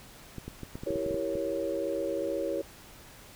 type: clicks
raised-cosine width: 3 ms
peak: -25 dBFS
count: 11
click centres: 0.383 / 0.48 / 0.633 / 0.755 / 0.835 / 0.906 / 0.958 / 1.063 / 1.109 / 1.144 / 1.354 s
type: chord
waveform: sine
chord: E diminished seventh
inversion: none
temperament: equal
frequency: 329.6 / 392 / 466.2 / 554.4 Hz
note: E4 / G4 / Bb4 / Db5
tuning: 0 / 0 / 0 / 0 cents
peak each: -35 / -36 / -36 / -32 dBFS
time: 0.86-2.62 s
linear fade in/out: 10 ms
effects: pink hiss -51 dBFS RMS until 3.35 s